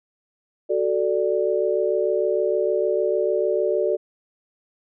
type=chord; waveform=sine; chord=D major; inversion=first; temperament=equal with one note detuned; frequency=373.4 / 440 / 587.3 Hz; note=F#4 / A4 / D5; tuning=+16 / 0 / 0 cents; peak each=-23 dBFS; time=0.69-3.97 s; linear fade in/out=20 ms; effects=none

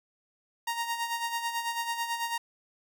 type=tone with tremolo; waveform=sawtooth; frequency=932.3 Hz; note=A#5; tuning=in tune; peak=-24 dBFS; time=0.67-2.38 s; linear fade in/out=5 ms; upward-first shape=sine; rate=9.1 Hz; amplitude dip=60%; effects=none

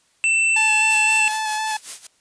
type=tone; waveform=square; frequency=2674 Hz; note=E7; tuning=24 cents sharp; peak=-16 dBFS; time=0.24-1.28 s; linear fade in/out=0 ms
type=tone with vibrato; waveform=sawtooth; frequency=865 Hz; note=A5; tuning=30 cents flat; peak=-18 dBFS; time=0.56-1.77 s; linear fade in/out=5 ms; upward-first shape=square; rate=3.9 Hz; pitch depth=14 cents each way
type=noise with tremolo; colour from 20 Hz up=blue; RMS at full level=-28 dBFS; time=0.9-2.07 s; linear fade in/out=5 ms; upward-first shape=sine; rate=5.2 Hz; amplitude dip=85%
effects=white hiss -61 dBFS RMS until 2.2 s + resampled to 22050 Hz

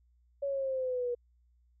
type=exponential sweep; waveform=sine; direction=down; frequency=564 to 480 Hz; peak=-30 dBFS; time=0.42-1.15 s; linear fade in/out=10 ms; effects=added 60 Hz sine -64 dBFS peak until 1.8 s

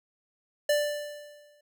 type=tone with exponential decay; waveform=square; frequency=589 Hz; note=D5; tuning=5 cents sharp; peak=-21 dBFS; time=0.69-1.61 s; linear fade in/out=5 ms; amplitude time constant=200 ms; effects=none

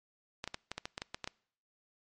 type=clicks; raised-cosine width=0.2 ms; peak=-20 dBFS; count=11; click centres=0.441 / 0.476 / 0.544 / 0.716 / 0.78 / 0.855 / 0.979 / 1.019 / 1.145 / 1.243 / 1.275 s; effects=noise-tail reverb RT60 0.6 s tail -25 dB re dry + MP3 48 kbps

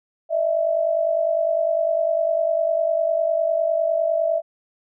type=tone pair together; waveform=sine; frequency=612 / 661.9 Hz; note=D#5 / E5; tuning=-29 / +7 cents; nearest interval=minor second; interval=136 cents; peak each=-23 / -19 dBFS; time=0.29-4.42 s; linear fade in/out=50 ms; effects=none

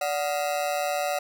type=ring-modulated tone; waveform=40% pulse; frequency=659.3 Hz; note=E5; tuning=in tune; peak=-21 dBFS; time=0.01-1.19 s; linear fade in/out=5 ms; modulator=77.3 Hz; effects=none

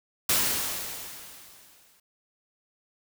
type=noise with exponential decay; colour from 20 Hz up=white; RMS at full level=-22 dBFS; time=0.29-2 s; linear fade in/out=5 ms; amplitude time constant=370 ms; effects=none

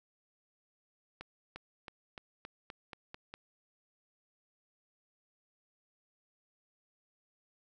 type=accelerating click train; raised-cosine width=0.3 ms; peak=-28 dBFS; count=9; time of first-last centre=1.21-3.34 s; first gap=350 ms; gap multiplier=0.92; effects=none

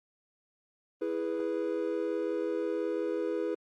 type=chord; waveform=triangle; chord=E major; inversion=none; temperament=equal; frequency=329.6 / 415.3 / 493.9 Hz; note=E4 / G#4 / B4; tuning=0 / 0 / 0 cents; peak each=-32 dBFS; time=1.01-3.55 s; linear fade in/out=10 ms; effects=Opus 32 kbps

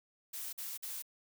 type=noise bursts; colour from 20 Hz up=blue; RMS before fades=-42 dBFS; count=3; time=0.33-1.024 s; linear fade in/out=10 ms; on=200 ms; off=47 ms; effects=none

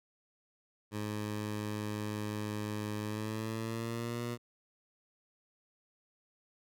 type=tone with pitch glide; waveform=15% pulse; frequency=105.7 to 119.33 Hz; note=G#2 to A#2; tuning=+31 to +41 cents; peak=-29 dBFS; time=0.91-4.38 s; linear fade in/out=50 ms; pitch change=+210 cents; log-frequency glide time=3.02-4.22 s; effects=none

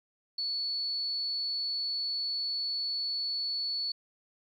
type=tone; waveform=sine; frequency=4430 Hz; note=C#8; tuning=2 cents flat; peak=-30 dBFS; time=0.38-3.92 s; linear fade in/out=5 ms; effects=11-bit

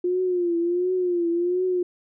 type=tone with vibrato; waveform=sine; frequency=353.5 Hz; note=F4; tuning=21 cents sharp; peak=-20 dBFS; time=0.04-1.83 s; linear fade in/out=5 ms; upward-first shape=triangle; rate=1.4 Hz; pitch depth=89 cents each way; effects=none

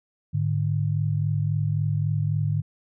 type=tone pair together; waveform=sine; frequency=105.5 / 149.2 Hz; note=G#2 / D3; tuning=+28 / +28 cents; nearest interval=tritone; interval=600 cents; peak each=-24 dBFS; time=0.33-2.62 s; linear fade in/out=20 ms; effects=none

